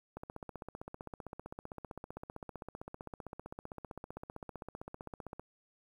click train, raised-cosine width 1 ms, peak -29 dBFS, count 82, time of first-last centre 0.17-5.396 s, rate 15.5 Hz, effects 10-bit

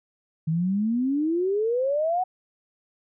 sine exponential sweep, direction up, 154.7 to 754 Hz, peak -21 dBFS, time 0.47-2.24 s, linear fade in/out 10 ms, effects none

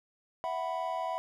triangle chord, E suspended second, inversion none, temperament just, 659.3 / 741.7 / 988.9 Hz, E5 / F#5 / B5, 0 / +4 / +2 cents, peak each -34 dBFS, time 0.44-1.18 s, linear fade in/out 0 ms, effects none

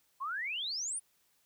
sine exponential sweep, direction up, 1020 to 9956 Hz, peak -34 dBFS, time 0.2-1 s, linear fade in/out 20 ms, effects white hiss -72 dBFS RMS until 1.45 s

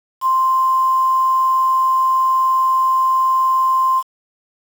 sine tone with quantisation, 1046.5 Hz, C6, in tune, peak -12 dBFS, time 0.21-4.03 s, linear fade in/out 50 ms, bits 6, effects none

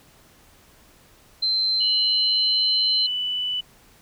sine tone, 4102 Hz, C8, 35 cents flat, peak -19 dBFS, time 1.42-3.07 s, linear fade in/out 10 ms
sine tone with pitch glide, 2960 to 2981 Hz, F#7 to F#7, 0 to +12 cents, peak -23 dBFS, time 1.8-3.61 s, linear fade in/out 10 ms, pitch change +12 cents, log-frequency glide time 2.07-2.66 s
effects pink hiss -54 dBFS RMS until 4.01 s

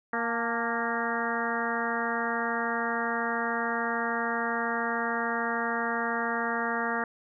harmonic tone with a mistuned harmonic, 233.1 Hz, A#3, in tune, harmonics 1 / 2 / 3 / 4 / 5 / 6 / 7 / 8, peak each -35 / -35 / -35 / -35 / -35 / -35 / -35 / -35 dBFS, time 0.13-7.04 s, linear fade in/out 2 ms, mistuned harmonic 4, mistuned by -52 cents, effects none

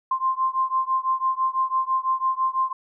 sine beating tone pair, 1046.5 / 1052.5 Hz, C6 / C6, 0 / +10 cents, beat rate 6 Hz, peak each -23 / -24 dBFS, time 0.11-2.73 s, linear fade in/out 5 ms, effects none

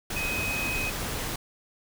sine tone in noise, 2520 Hz, D#7, 21 cents sharp, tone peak -29 dBFS, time 0.16-0.9 s, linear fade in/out 5 ms, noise pink, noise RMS -32 dBFS, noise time 0.1-1.36 s, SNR 0 dB, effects none

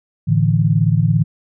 sine chord, A suspended fourth, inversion none, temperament equal, 110 / 146.83 / 164.81 Hz, A2 / D3 / E3, 0 / 0 / 0 cents, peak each -16 dBFS, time 0.27-1.24 s, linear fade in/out 20 ms, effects none

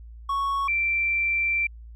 triangle / sine tone pair in turn, 1108.7 / 2349 Hz, C#6 / D7, 0 / 0 cents, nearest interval octave + minor second, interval 1300 cents, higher second, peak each -21 dBFS, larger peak neither, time 0.29-0.68 / 0.68-1.67 s, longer second, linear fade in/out 5 ms, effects added 57 Hz sine -40 dBFS peak until 1.95 s

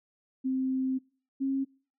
sine tone pair in turn, 261.6 / 270.2 Hz, C4 / C#4, 0 / -44 cents, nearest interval minor second, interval 56 cents, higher second, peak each -26 dBFS, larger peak neither, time 0.44-0.99 / 1.4-1.65 s, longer first, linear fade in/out 20 ms, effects noise-tail reverb RT60 0.4 s tail -23 dB re dry

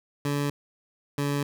20% pulse tone pair in turn, 143.7 / 142.9 Hz, D3 / D3, -37 / -47 cents, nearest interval unison, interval 10 cents, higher first, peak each -20 dBFS, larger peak neither, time 0.25-0.5 / 1.18-1.43 s, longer neither, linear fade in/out 2 ms, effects none

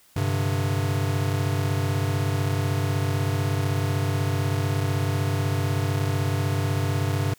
square chord, G suspended fourth, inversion none, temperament equal, 98 / 130.81 / 146.83 Hz, G2 / C3 / D3, 0 / 0 / 0 cents, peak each -25 / -28 / -31 dBFS, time 0.16-7.34 s, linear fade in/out 5 ms, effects white hiss -57 dBFS RMS until 7.38 s

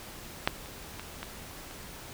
clicks, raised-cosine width 0.3 ms, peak -7 / -28 / -22 / -20 / -30 dBFS, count 5, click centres 0.475 / 0.659 / 0.996 / 1.23 / 1.711 s, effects pink hiss -45 dBFS RMS until 2.13 s

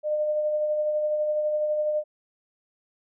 sine tone with tremolo, 605 Hz, D#5, 49 cents flat, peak -21 dBFS, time 0.03-2.04 s, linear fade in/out 50 ms, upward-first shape sine, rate 12 Hz, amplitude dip 30%, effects none

